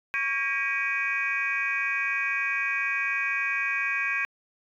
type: tone cluster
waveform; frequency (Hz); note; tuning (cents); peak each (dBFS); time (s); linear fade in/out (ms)
sine; 1118 / 1620 / 1908 / 2282 / 2489; C#6 / G#6 / A#6 / C#7 / D#7; +14 / -43 / +40 / +50 / 0; -35 / -29 / -33 / -31 / -29; 0.14-4.25; 0
effects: tanh soft clip ceiling -15 dBFS